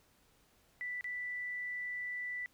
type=tone with dropouts; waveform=sine; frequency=1975.5 Hz; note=B6; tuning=in tune; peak=-37 dBFS; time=0.81-2.46 s; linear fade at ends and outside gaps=0 ms; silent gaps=1.01-1.043 s; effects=pink hiss -69 dBFS RMS until 2.53 s